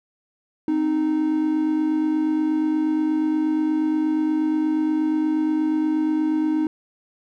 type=tone pair together; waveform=triangle; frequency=261.6 / 310 Hz; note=C4 / D#4; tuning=0 / -6 cents; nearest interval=minor third; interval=294 cents; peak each=-25 / -17 dBFS; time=0.68-6.67 s; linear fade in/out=2 ms; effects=none